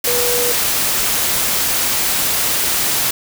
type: tone in noise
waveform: sine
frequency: 486.2 Hz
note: B4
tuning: 27 cents flat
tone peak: -19 dBFS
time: 0.07-0.52 s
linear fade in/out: 5 ms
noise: white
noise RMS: -17 dBFS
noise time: 0.04-3.11 s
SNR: -5 dB
effects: none